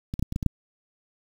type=clicks; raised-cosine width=5 ms; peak=-18 / -17 / -11 / -17 / -14 / -16 / -7 dBFS; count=7; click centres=0.139 / 0.194 / 0.226 / 0.324 / 0.361 / 0.428 / 0.463 s; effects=7-bit